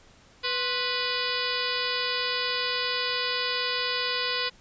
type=harmonic tone with a mistuned harmonic; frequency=493.9 Hz; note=B4; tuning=in tune; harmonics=1 / 2 / 3 / 4 / 5 / 6 / 7 / 8 / 9 / 10; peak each=-35 / -35 / -35 / -35 / -35 / -35 / -35 / -35 / -35 / -35 dBFS; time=0.43-4.5 s; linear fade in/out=20 ms; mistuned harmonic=2; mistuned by=+110 cents; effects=pink hiss -56 dBFS RMS until 4.6 s + resampled to 16000 Hz